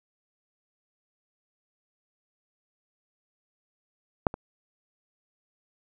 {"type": "clicks", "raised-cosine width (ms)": 1, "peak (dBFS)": [-6, -21], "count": 2, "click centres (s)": [4.268, 4.341], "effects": []}